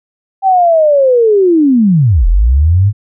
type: linear two-way sweep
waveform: sine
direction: down then up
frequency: 785 to 38.38 to 107.2 Hz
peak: -5 dBFS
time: 0.42-2.93 s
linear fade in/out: 50 ms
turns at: 2.27 s
effects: none